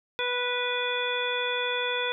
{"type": "harmonic tone", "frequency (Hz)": 492, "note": "B4", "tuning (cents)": -7, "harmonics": [1, 2, 3, 4, 5, 7], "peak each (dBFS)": [-31, -34, -33, -37, -33, -32], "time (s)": [0.19, 2.12], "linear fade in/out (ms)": 0, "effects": []}